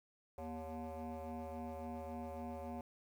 sine tone with frequency modulation, 240.3 Hz, B3, 47 cents flat, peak -40 dBFS, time 0.38-2.81 s, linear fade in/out 2 ms, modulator 159 Hz, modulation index 3.8, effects tanh soft clip ceiling -41 dBFS + 11-bit

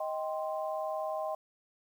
sine chord, C minor, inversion first, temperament just, 627.9 / 784.9 / 1046.5 Hz, Eb5 / G5 / C6, +16 / +2 / 0 cents, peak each -34 / -38 / -40 dBFS, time 0-1.35 s, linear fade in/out 5 ms, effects 10-bit

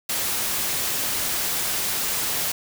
white noise, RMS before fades -25 dBFS, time 0.09-2.52 s, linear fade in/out 5 ms, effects none

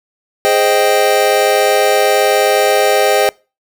square chord, Ab major seventh, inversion none, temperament equal, 415.3 / 523.3 / 622.3 / 784 Hz, Ab4 / C5 / Eb5 / G5, 0 / 0 / 0 / 0 cents, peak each -16 dBFS, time 0.45-3.29 s, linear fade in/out 0 ms, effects noise-tail reverb RT60 0.3 s tail -25 dB re dry

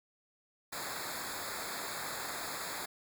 pink noise with comb filter, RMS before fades -40 dBFS, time 0.72-2.86 s, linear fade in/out 10 ms, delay 0.34 ms, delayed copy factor -1, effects none

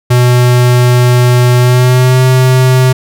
square tone with pitch glide, 123.47 to 128.79 Hz, B2 to C3, 0 to -27 cents, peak -5 dBFS, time 0.1-2.93 s, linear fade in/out 10 ms, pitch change +73 cents, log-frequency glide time 1.58-2.22 s, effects none

